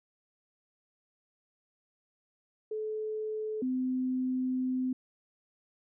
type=tone pair in turn; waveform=sine; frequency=432.1 / 256.3 Hz; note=A4 / C4; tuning=-31 / -36 cents; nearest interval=major sixth; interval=905 cents; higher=first; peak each=-32 / -28 dBFS; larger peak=second; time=2.71-3.62 / 3.62-4.93 s; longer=second; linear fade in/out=5 ms; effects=none